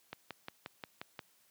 click train, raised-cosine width 0.3 ms, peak -25 dBFS, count 7, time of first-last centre 0.13-1.192 s, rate 5.65 Hz, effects white hiss -69 dBFS RMS until 1.5 s + high-pass 100 Hz 12 dB/octave

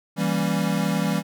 square chord, E diminished seventh, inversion none, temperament equal, 164.81 / 196 / 233.1 / 277.2 Hz, E3 / G3 / Bb3 / Db4, 0 / 0 / 0 / 0 cents, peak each -26 / -25 / -30 / -31 dBFS, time 0.16-1.23 s, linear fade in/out 50 ms, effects none

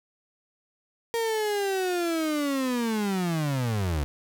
35% pulse linear sweep, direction down, 466.2 to 67.5 Hz, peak -23 dBFS, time 1.14-4.04 s, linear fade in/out 0 ms, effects none

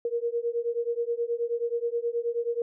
sine beating tone pair, 466.2 / 475.6 Hz, A#4 / A#4, 0 / +35 cents, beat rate 9.4 Hz, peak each -29 dBFS, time 0.05-2.62 s, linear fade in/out 2 ms, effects none

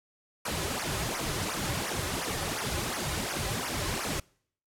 pink noise with flanger, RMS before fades -32 dBFS, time 0.45-4.2 s, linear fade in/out 5 ms, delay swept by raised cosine 0.24 to 4.44 ms, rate 2.8 Hz, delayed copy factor -0.9, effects noise-tail reverb RT60 0.6 s tail -26 dB re dry + low-pass 12000 Hz 12 dB/octave

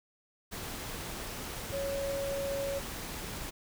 sine tone in noise, 554.4 Hz, C#5, in tune, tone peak -32 dBFS, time 1.72-2.8 s, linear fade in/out 20 ms, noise pink, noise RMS -40 dBFS, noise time 0.51-3.51 s, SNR +5 dB, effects none

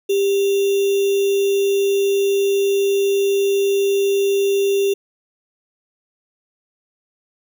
sine tone with sample-and-hold, 396 Hz, G4, 18 cents sharp, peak -14 dBFS, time 0.09-4.94 s, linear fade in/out 10 ms, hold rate 3150 Hz, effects none

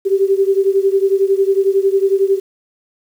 sine beating tone pair, 386.6 / 397.6 Hz, G4 / G4, -24 / +25 cents, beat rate 11 Hz, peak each -13 / -15 dBFS, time 0.05-2.4 s, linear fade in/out 20 ms, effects 7-bit

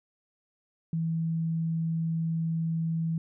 sine tone, 163.5 Hz, E3, 14 cents flat, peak -26 dBFS, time 0.93-3.18 s, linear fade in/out 2 ms, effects none

